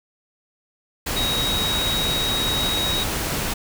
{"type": "tone in noise", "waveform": "sine", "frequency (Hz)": 3800, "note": "A#7", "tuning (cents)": 33, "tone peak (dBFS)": -22, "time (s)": [1.16, 3.04], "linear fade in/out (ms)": 10, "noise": "pink", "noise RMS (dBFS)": -25, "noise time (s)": [1.06, 3.54], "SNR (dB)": 0, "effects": []}